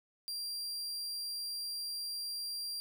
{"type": "tone", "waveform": "40% pulse", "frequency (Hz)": 4747, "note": "D8", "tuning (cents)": 18, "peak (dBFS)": -36, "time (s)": [0.28, 2.8], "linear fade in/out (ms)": 0, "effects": ["12-bit"]}